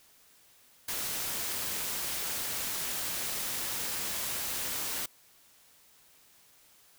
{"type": "noise with amplitude modulation", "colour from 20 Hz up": "white", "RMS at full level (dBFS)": -33, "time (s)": [0.88, 5.06], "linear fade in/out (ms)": 5, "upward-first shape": "sine", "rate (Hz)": 214, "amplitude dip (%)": 30, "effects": ["white hiss -61 dBFS RMS until 6.98 s"]}